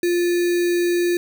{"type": "tone with sample-and-hold", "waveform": "sine", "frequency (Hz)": 349.2, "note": "F4", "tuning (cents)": 0, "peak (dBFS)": -16, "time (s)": [0.03, 1.17], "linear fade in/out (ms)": 2, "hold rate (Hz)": 2100, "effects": []}